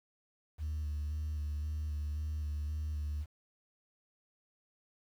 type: tone with vibrato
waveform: sine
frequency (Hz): 75.5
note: D2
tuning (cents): +48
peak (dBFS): -32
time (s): 0.58-3.26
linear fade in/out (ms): 50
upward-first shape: square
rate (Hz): 1.9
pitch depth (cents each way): 26
effects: tanh soft clip ceiling -32 dBFS + 10-bit